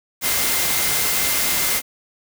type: tone in noise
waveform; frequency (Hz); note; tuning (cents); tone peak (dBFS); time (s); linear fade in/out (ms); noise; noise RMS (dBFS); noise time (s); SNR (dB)
sine; 2088; C7; -4; -30; 0.21-1.82; 50; white; -20; 0.21-1.82; -13
effects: none